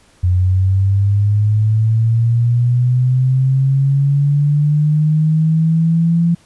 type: linear sweep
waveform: sine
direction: up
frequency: 89.1 to 170.6 Hz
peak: -10 dBFS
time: 0.23-6.35 s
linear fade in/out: 10 ms
effects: pink hiss -51 dBFS RMS until 6.45 s + resampled to 24000 Hz